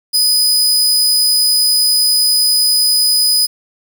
sawtooth tone, 4985 Hz, D#8, 2 cents sharp, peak -7 dBFS, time 0.13-3.47 s, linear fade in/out 20 ms, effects 7-bit

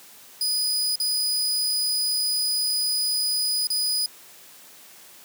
sawtooth tone with dropouts, 4966 Hz, D#8, 4 cents flat, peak -19 dBFS, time 0.41-4.06 s, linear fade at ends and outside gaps 2 ms, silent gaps 0.957-1 / 3.671-3.702 s, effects white hiss -48 dBFS RMS until 5.24 s + high-pass 150 Hz 12 dB/octave

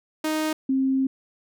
sawtooth / sine tone pair in turn, 311.1 / 266 Hz, D#4 / C4, 0 / +29 cents, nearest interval minor third, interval 271 cents, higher first, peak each -19 dBFS, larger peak neither, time 0.24-0.53 / 0.69-1.07 s, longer second, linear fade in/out 5 ms, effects none

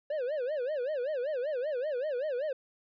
triangle tone with vibrato, 549 Hz, C#5, 17 cents flat, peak -28 dBFS, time 0.1-2.53 s, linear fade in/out 5 ms, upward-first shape sine, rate 5.2 Hz, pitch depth 230 cents each way, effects resampled to 11025 Hz

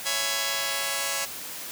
5% pulse chord, C# minor seventh, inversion none, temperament just, 554.4 / 665.2 / 831.5 / 997.9 Hz, C#5 / E5 / G#5 / B5, 0 / +16 / +2 / +18 cents, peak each -19 / -22 / -22 / -22 dBFS, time 0.05-1.26 s, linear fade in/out 20 ms, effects white hiss -37 dBFS RMS until 1.71 s + high-pass 100 Hz 12 dB/octave

